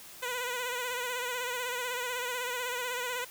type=tone with vibrato; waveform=10% pulse; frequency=493.9 Hz; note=B4; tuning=in tune; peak=-24 dBFS; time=0.22-3.25 s; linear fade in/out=10 ms; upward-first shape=sine; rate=16 Hz; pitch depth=53 cents each way; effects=white hiss -49 dBFS RMS until 3.3 s